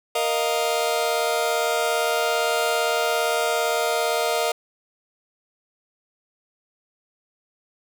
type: chord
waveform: sawtooth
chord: Bb suspended fourth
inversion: none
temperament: just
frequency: 466.2 / 621.6 / 699.2 Hz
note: Bb4 / Eb5 / F5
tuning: 0 / -2 / +2 cents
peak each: -21 dBFS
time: 0.15-4.52 s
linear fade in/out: 5 ms
effects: none